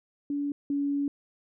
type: tone pair in turn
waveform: sine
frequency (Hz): 286.4 / 283.6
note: D4 / C#4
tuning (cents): -43 / +40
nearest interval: unison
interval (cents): 17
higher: first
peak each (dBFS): -27 / -25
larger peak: second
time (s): 0.3-0.52 / 0.7-1.08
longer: second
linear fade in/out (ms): 2
effects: none